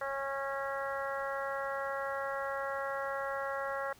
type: harmonic tone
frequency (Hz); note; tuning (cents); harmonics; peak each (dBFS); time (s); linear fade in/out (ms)
274.4; C#4; -17; 2 / 3 / 4 / 5 / 6 / 7; -37 / -42 / -41 / -41 / -43 / -45; 0.01-3.93; 5
effects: pink hiss -60 dBFS RMS until 3.99 s